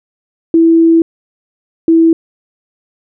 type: tone pair in turn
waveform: sine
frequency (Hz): 329.6 / 328.1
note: E4 / E4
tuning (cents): 0 / -8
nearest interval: unison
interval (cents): 8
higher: first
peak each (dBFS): -4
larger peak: neither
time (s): 0.54-1.02 / 1.88-2.13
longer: first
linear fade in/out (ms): 2
effects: none